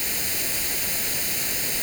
white noise with comb filter, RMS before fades -25 dBFS, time 0-1.82 s, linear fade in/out 0 ms, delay 0.44 ms, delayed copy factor +0.65, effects none

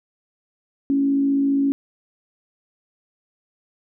sine tone with frequency modulation, 277.2 Hz, C#4, in tune, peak -16 dBFS, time 0.9-1.72 s, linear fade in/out 0 ms, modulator 54.9 Hz, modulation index 0.28, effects none

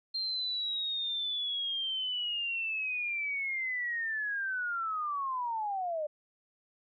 sine linear sweep, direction down, 4192 to 587.3 Hz, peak -31 dBFS, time 0.14-6.07 s, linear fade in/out 10 ms, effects none

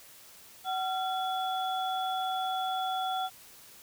sine tone cluster, 752 / 1373 / 3411 Hz, F#5 / F6 / G#7, +28 / -30 / +46 cents, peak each -30 / -38 / -38 dBFS, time 0.64-3.3 s, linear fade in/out 50 ms, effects white hiss -53 dBFS RMS until 3.82 s

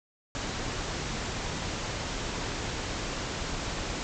pink low-pass noise, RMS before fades -34 dBFS, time 0.35-4.03 s, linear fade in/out 0 ms, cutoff 7600 Hz, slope 96 dB/octave, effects none

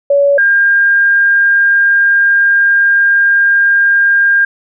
sine tone pair in turn, 565 / 1606.4 Hz, C#5 / G6, +33 / +42 cents, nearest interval octave + tritone, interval 1809 cents, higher second, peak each -6 dBFS, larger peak neither, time 0.1-0.38 / 0.38-4.45 s, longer second, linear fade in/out 5 ms, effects none

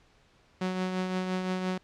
sawtooth tone with tremolo, 185 Hz, F#3, in tune, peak -23 dBFS, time 0.61-1.78 s, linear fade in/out 5 ms, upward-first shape triangle, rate 5.8 Hz, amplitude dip 45%, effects pink hiss -63 dBFS RMS until 1.83 s + low-pass 5000 Hz 12 dB/octave

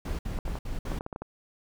brown noise bursts, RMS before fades -32 dBFS, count 5, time 0.05-0.99 s, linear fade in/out 5 ms, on 140 ms, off 60 ms
clicks, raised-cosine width 1 ms, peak -22 dBFS, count 9, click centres 0.388 / 0.479 / 0.555 / 0.918 / 1.009 / 1.064 / 1.128 / 1.161 / 1.22 s
effects none

